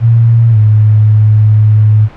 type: tone with pitch glide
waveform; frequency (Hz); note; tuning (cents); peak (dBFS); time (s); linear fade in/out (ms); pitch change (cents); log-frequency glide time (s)
sine; 115.4 to 107.05; A#2 to A2; -17 to -47; -3; 0-2.09; 50; -130; 0.51-0.57
effects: pink hiss -34 dBFS RMS until 2.16 s + low-pass 2000 Hz 12 dB/octave